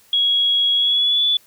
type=tone with pitch glide; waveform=sine; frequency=3322 to 3457 Hz; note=G#7 to A7; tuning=0 to -31 cents; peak=-14 dBFS; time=0.13-1.37 s; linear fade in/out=2 ms; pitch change=+69 cents; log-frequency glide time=0.75-1.24 s; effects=white hiss -53 dBFS RMS until 1.46 s